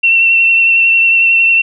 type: tone with vibrato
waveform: sine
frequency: 2706 Hz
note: E7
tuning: 45 cents sharp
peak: -6 dBFS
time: 0.03-1.62 s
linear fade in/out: 10 ms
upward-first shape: triangle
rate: 11 Hz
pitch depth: 23 cents each way
effects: none